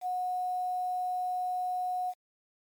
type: tone with quantisation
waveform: sine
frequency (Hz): 730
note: F#5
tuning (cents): -24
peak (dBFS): -29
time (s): 0.01-2.14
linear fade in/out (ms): 50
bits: 9
effects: MP3 96 kbps